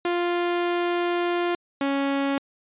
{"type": "tone pair in turn", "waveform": "sawtooth", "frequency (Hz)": [349.2, 277.2], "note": ["F4", "C#4"], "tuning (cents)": [0, 0], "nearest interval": "major third", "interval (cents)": 400, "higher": "first", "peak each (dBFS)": -18, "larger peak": "neither", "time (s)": [[0.05, 1.55], [1.81, 2.38]], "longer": "first", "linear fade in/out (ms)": 2, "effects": ["resampled to 8000 Hz"]}